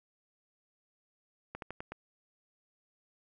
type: slowing click train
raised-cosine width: 0.5 ms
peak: -25 dBFS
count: 5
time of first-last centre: 1.55-1.92 s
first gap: 72 ms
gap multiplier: 1.17
effects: none